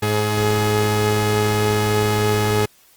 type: tone pair together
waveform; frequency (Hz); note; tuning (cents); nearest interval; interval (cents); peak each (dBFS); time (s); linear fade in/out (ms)
sawtooth; 106.2 / 421.5; G#2 / G#4; +39 / +26; 2 octaves; 2387; -15; 0.02-2.66; 10
effects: white hiss -53 dBFS RMS until 2.96 s + Opus 24 kbps